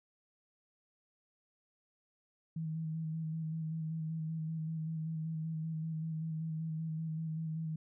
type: tone with vibrato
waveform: sine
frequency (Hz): 159.7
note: D#3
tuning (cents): +45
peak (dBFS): -35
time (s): 2.56-7.76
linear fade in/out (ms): 5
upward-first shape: square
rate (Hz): 5.2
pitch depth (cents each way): 22
effects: none